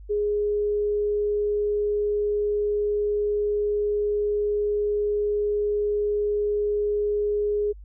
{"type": "tone", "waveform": "sine", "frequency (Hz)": 415.3, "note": "G#4", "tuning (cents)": 0, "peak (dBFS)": -21, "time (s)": [0.09, 7.73], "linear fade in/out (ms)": 20, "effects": ["added 50 Hz sine -40 dBFS peak until 7.84 s"]}